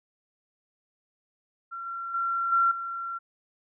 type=tone with level steps; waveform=sine; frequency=1366 Hz; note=F6; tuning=39 cents flat; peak=-34 / -32 / -25 / -19 / -31 dBFS; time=1.71-3.19 s; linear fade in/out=20 ms; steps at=1.86 / 2.14 / 2.52 / 2.71 s; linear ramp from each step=5 ms; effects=none